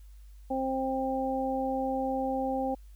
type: harmonic tone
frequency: 264.3 Hz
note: C4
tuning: 18 cents sharp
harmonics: 1 / 2 / 3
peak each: -32 / -32 / -32 dBFS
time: 0.5-2.75 s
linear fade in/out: 10 ms
effects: added 50 Hz sine -47 dBFS peak until 2.95 s + white hiss -68 dBFS RMS until 2.95 s